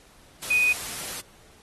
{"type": "tone in noise", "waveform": "sine", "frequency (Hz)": 2489, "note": "D#7", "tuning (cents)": 0, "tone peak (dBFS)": -18, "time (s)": [0.5, 0.73], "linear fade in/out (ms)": 10, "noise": "white", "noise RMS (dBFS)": -34, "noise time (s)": [0.42, 1.21], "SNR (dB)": 13, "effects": ["pink hiss -55 dBFS RMS until 1.62 s", "AAC 32 kbps"]}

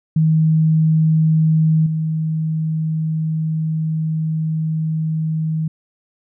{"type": "tone with level steps", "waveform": "sine", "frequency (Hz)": 158.4, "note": "D#3", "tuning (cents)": 31, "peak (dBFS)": [-11, -17], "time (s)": [0.16, 5.68], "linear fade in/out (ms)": 5, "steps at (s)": 1.86, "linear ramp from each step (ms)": 5, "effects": []}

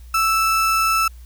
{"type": "tone", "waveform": "35% pulse", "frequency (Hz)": 1318.5, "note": "E6", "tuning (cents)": 0, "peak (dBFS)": -14, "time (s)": [0.14, 1.08], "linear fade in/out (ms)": 5, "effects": ["added 60 Hz sine -37 dBFS peak until 1.25 s", "white hiss -55 dBFS RMS until 1.25 s"]}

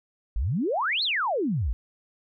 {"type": "exponential two-way sweep", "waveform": "sine", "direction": "up then down", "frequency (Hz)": [45.49, 4435, 48.79], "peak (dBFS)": -23, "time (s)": [0.36, 1.73], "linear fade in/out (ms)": 0, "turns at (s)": 1.03, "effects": []}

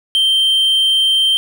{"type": "tone", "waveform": "triangle", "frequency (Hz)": 3136, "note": "G7", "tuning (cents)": 0, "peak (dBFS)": -9, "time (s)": [0.15, 1.37], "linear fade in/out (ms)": 0, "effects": []}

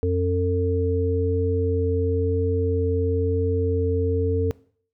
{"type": "harmonic tone", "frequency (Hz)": 89.9, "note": "F#2", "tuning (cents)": -49, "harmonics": [1, 3, 5], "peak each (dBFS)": [-22, -29, -22], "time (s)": [0.03, 4.51], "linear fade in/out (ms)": 0, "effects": ["noise-tail reverb RT60 0.5 s tail -20 dB re dry"]}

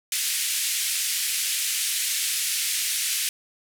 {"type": "band-pass noise", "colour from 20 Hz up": "white", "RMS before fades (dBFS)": -26, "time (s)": [0.12, 3.29], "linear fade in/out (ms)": 2, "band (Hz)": [2000, 12000], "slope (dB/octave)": 24, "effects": []}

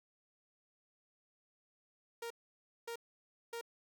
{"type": "tone bursts", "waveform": "sawtooth", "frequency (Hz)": 466.2, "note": "A#4", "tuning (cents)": 0, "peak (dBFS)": -37, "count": 3, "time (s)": [2.22, 3.612], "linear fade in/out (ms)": 5, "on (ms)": 84, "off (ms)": 570, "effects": []}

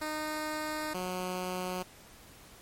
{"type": "tone pair in turn", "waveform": "10% pulse", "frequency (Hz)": [307.3, 182.72], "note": ["D#4", "F#3"], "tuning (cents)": [-21, -21], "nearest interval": "major sixth", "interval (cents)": 900, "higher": "first", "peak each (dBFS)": -25, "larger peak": "neither", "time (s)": [[0.01, 0.94], [0.94, 1.83]], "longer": "first", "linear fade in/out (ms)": 10, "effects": ["pink hiss -54 dBFS RMS until 2.61 s", "MP3 64 kbps"]}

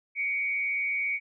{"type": "tone with frequency modulation", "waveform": "sine", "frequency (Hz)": 2257, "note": "C#7", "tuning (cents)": 31, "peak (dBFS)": -26, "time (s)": [0.15, 1.2], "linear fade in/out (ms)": 50, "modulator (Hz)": 112, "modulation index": 0.68, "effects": []}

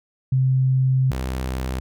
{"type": "tone pair in turn", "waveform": ["sine", "sawtooth"], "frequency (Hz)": [130.81, 64.43], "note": ["C3", "C2"], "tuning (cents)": [0, -26], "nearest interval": "octave", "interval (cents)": 1226, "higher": "first", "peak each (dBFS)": [-15, -20], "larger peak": "first", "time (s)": [[0.32, 1.11], [1.11, 1.8]], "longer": "first", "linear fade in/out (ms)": 5, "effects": []}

